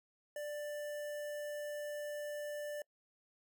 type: tone with notch filter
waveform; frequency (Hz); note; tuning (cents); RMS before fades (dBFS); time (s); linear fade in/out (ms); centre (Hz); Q
square; 590; D5; +8; -42; 0.36-2.82; 2; 4000; 1
effects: noise-tail reverb RT60 0.1 s tail -26 dB re dry